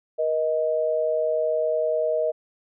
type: tone pair together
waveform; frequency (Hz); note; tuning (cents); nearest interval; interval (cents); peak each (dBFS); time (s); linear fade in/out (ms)
sine; 476.6 / 627; A#4 / D#5; +38 / +13; perfect fourth; 475; -25 / -22; 0.18-2.32; 20
effects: none